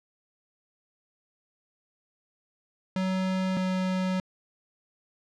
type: tone pair in turn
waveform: square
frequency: 187.5 / 186.1 Hz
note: F#3 / F#3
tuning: +23 / +10 cents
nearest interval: unison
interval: 13 cents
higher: first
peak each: -26 dBFS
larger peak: neither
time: 2.96-3.57 / 3.57-4.2 s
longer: second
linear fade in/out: 2 ms
effects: low-pass 5000 Hz 12 dB/octave